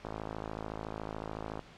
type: click train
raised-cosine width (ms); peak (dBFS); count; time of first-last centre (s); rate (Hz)
1; -24; 84; 0.05-1.593; 53.8
effects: pink hiss -54 dBFS RMS until 1.77 s + low-pass 4000 Hz 12 dB/octave

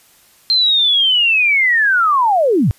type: linear sweep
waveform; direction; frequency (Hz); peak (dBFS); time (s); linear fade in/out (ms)
sine; down; 4173 to 82.6; -10; 0.5-2.71; 0
effects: white hiss -50 dBFS RMS until 2.78 s + resampled to 32000 Hz

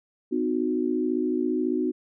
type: tone cluster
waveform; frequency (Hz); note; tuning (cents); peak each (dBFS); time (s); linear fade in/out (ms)
sine; 253.1 / 307.6 / 365.7; B3 / D#4 / F#4; +43 / -20 / -20; -27; 0.31-1.92; 20
effects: none

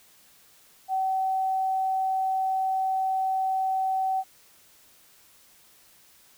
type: tone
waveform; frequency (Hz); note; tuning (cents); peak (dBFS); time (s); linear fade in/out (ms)
sine; 762; G5; -49; -23; 0.88-4.24; 50
effects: white hiss -57 dBFS RMS until 6.37 s

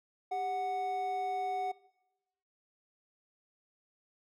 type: tone pair together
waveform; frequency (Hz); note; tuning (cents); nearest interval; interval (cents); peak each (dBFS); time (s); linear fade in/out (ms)
triangle; 396.6 / 740; G4 / F#5; +20 / 0; major seventh; 1080; -40 / -30; 0.31-1.72; 10
effects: noise-tail reverb RT60 1.0 s tail -21 dB re dry

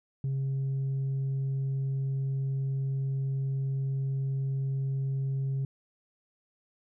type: tone with tanh clipping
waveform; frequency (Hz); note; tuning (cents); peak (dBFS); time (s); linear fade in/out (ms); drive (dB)
sine; 135.3; C#3; -42; -28; 0.24-5.65; 2; 1
effects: none

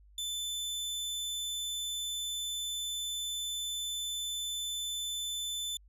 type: tone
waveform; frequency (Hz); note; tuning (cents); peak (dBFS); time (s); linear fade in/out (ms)
sawtooth; 3520; A7; 0; -31; 0.18-5.77; 2
effects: added 50 Hz sine -56 dBFS peak until 5.88 s + resampled to 32000 Hz

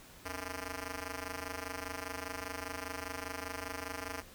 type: ring-modulated tone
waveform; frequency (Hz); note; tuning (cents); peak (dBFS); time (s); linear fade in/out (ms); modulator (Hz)
5% pulse; 185; F#3; 0; -25; 0.25-4.22; 5; 105
effects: pink hiss -55 dBFS RMS until 4.34 s

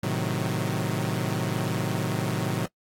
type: chord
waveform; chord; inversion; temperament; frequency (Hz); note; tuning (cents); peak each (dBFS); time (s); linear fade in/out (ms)
sawtooth; A diminished seventh; none; equal with one note detuned; 110 / 130.81 / 156.28 / 185; A2 / C3 / Eb3 / Gb3; 0 / 0 / +8 / 0; -27; 0.03-2.66; 5
effects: noise-tail reverb RT60 0.1 s tail -22 dB re dry + AAC 64 kbps

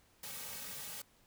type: noise with comb filter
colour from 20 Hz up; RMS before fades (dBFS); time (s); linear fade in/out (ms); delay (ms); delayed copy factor
white; -45; 0.23-1.02; 5; 2.9; -0.95
effects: pink hiss -68 dBFS RMS until 1.26 s

